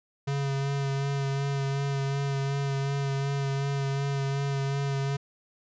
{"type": "tone with vibrato", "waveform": "square", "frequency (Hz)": 138.59, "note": "C#3", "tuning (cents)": 0, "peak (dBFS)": -27, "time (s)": [0.27, 5.17], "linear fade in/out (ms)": 10, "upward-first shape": "sine", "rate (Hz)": 2.7, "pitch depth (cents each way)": 20, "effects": ["resampled to 16000 Hz"]}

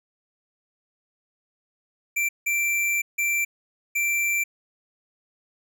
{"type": "tone bursts at uneven times", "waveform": "square", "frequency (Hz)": 2349, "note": "D7", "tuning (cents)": 0, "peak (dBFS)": -22, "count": 4, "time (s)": [[2.16, 2.29], [2.46, 3.02], [3.18, 3.45], [3.95, 4.44]], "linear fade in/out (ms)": 10, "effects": []}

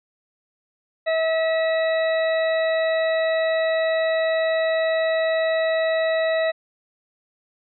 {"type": "harmonic tone", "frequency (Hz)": 646, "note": "E5", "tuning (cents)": -35, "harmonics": [1, 2, 3, 4, 6], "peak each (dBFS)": [-19, -35, -27, -37, -34], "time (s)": [1.06, 6.52], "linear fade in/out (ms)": 20, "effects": []}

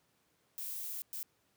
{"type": "noise bursts at uneven times", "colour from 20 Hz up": "violet", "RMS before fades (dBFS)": -41, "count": 2, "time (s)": [[0.58, 1.02], [1.13, 1.23]], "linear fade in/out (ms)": 0, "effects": ["pink hiss -74 dBFS RMS until 1.56 s", "high-pass 100 Hz 12 dB/octave"]}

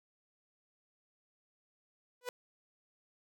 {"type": "tone with exponential growth", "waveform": "sawtooth", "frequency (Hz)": 493.9, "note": "B4", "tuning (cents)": 0, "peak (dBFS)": -29, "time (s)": [2.21, 2.29], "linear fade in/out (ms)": 2, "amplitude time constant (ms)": 16, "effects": []}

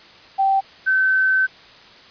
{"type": "tone pair in turn", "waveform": "sine", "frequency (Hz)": [778, 1533.7], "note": ["G5", "G6"], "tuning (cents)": [-13, -38], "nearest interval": "octave", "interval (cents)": 1175, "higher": "second", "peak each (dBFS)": -14, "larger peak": "neither", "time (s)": [[0.38, 0.61], [0.86, 1.47]], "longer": "second", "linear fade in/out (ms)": 20, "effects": ["white hiss -45 dBFS RMS until 2.1 s", "resampled to 11025 Hz"]}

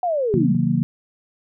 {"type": "linear sweep", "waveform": "sine", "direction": "down", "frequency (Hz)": [740, 159.7], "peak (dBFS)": -18, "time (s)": [0.03, 0.55], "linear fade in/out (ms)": 2}
{"type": "chord", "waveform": "sine", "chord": "C half-diminished seventh", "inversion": "none", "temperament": "equal with one note detuned", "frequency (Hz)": [130.81, 158.01, 185, 233.1], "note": ["C3", "Eb3", "Gb3", "Bb3"], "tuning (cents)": [0, 27, 0, 0], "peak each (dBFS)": [-24, -21, -23, -21], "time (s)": [0.34, 0.83], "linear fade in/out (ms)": 0}
{"effects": []}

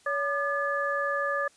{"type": "tone cluster", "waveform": "sine", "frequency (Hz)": [565, 1202, 1714], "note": ["C#5", "D6", "A6"], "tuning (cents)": [33, 40, -46], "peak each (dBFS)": -30, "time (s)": [0.06, 1.48], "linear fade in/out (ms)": 5, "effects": ["white hiss -60 dBFS RMS until 1.56 s", "resampled to 22050 Hz"]}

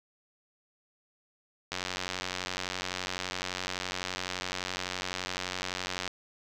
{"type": "click train", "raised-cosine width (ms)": 0.2, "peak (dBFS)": -15, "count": 401, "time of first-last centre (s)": [1.72, 6.077], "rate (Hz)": 91.8, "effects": []}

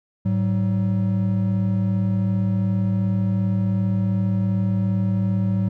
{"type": "tone pair together", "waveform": "triangle", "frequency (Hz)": [106.41, 189.1], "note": ["G#2", "F#3"], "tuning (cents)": [43, 38], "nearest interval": "minor seventh", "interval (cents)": 995, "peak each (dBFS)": -19, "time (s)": [0.25, 5.69], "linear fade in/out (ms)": 10, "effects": []}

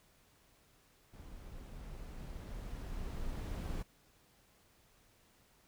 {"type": "noise with level ramp", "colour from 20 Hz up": "brown", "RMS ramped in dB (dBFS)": [-51, -38], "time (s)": [1.13, 3.83], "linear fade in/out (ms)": 10, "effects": ["pink hiss -68 dBFS RMS until 5.67 s"]}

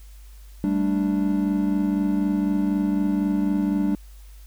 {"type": "chord", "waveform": "triangle", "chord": "G suspended second", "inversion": "none", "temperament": "equal", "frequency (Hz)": [196, 220, 293.7], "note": ["G3", "A3", "D4"], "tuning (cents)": [0, 0, 0], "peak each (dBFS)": [-21, -26, -21], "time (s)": [0.64, 3.95], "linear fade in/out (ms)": 0, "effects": ["added 50 Hz sine -41 dBFS peak until 4.46 s", "white hiss -56 dBFS RMS until 4.46 s"]}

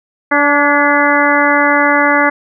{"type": "harmonic tone with a mistuned harmonic", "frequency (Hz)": 289.5, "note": "D4", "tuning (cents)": -25, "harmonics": [1, 2, 3, 4, 5, 6, 7], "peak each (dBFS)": [-16, -16, -16, -16, -16, -16, -16], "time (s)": [0.31, 2.3], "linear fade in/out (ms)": 10, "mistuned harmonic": 6, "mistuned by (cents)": -34, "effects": []}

